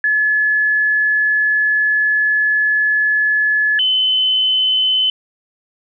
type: tone pair in turn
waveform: sine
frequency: 1712 / 3039 Hz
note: A6 / F#7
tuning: -48 / +46 cents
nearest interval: minor seventh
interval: 994 cents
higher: second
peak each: -12 dBFS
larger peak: neither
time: 0.04-3.79 / 3.79-5.1 s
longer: first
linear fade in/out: 2 ms
effects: none